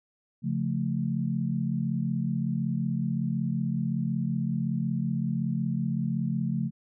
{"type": "chord", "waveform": "sine", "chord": "Db augmented", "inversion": "none", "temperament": "equal", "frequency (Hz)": [138.59, 174.61, 220], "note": ["Db3", "F3", "A3"], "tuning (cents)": [0, 0, 0], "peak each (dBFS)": -30, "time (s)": [0.42, 6.71], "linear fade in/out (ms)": 50, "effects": []}